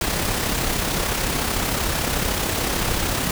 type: noise with amplitude modulation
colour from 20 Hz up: pink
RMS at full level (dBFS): -21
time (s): 0.01-3.31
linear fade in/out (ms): 2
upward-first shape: sine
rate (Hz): 33.5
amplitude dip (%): 40
effects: none